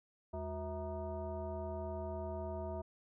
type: tone with frequency modulation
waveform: sine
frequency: 365.8 Hz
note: F#4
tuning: 20 cents flat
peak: -38 dBFS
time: 0.33-2.82 s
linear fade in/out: 10 ms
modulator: 285 Hz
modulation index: 1.7
effects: none